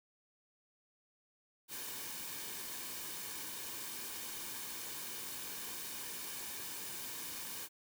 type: noise with comb filter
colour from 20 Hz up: white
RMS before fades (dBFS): -44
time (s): 1.68-7.69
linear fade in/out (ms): 50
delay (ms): 1.5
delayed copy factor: -0.5
effects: none